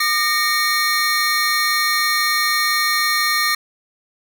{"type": "tone cluster", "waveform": "square", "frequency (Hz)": [1209, 1853, 2241, 4195], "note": ["D6", "A#6", "C#7", "C8"], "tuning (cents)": [50, -11, 18, 4], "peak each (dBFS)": [-22, -21, -25, -22], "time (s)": [0, 3.55], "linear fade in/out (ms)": 5, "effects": []}